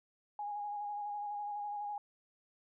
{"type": "tone with vibrato", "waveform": "sine", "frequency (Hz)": 825, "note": "G#5", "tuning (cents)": -12, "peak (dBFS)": -37, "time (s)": [0.39, 1.98], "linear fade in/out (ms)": 2, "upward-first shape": "square", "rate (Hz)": 12, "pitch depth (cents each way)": 19, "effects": []}